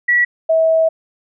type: tone pair in turn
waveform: sine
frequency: 1938 / 646.7 Hz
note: B6 / E5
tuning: -33 / -33 cents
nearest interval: octave + perfect fifth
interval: 1900 cents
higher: first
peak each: -10 dBFS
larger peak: neither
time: 0.08-0.25 / 0.49-0.89 s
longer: second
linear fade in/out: 10 ms
effects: none